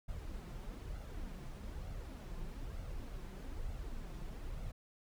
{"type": "noise with flanger", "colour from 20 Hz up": "brown", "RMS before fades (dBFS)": -44, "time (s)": [0.08, 4.72], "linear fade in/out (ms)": 10, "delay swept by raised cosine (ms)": [1.4, 5.8], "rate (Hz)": 1.1, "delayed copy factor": 0.5, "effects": []}